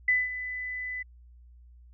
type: tone with ADSR envelope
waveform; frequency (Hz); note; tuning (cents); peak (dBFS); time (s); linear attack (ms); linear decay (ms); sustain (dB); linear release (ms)
sine; 2000; B6; +21; -19; 0.08-1.03; 5; 200; -13; 11
effects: added 60 Hz sine -50 dBFS peak until 1.93 s